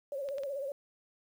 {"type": "tone with vibrato", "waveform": "sine", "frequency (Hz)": 554.4, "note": "C#5", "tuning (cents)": 0, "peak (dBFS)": -34, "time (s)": [0.12, 0.72], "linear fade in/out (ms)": 2, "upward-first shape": "sine", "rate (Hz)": 16, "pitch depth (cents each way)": 81}
{"type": "clicks", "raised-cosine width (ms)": 0.2, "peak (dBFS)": -31, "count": 3, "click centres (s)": [0.288, 0.383, 0.435]}
{"effects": ["10-bit"]}